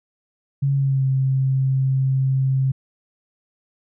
sine tone with pitch glide, 138.59 to 133.17 Hz, C#3 to C3, 0 to +31 cents, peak -16 dBFS, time 0.62-2.72 s, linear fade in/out 10 ms, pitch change -69 cents, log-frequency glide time 0.74-1.05 s, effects none

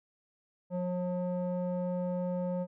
square tone with low-pass filter, 179.7 Hz, F3, 50 cents sharp, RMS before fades -33 dBFS, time 0.7-2.67 s, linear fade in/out 50 ms, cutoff 660 Hz, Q 4.3, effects none

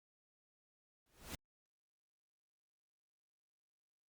pink noise with exponential growth, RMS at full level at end -42 dBFS, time 1.06-1.35 s, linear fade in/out 2 ms, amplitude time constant 62 ms, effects Opus 48 kbps

